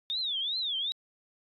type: tone with vibrato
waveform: sine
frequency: 3583 Hz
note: A7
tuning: 31 cents sharp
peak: -29 dBFS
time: 0.1-0.92 s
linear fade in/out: 0 ms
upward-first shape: triangle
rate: 2.6 Hz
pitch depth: 270 cents each way
effects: AAC 64 kbps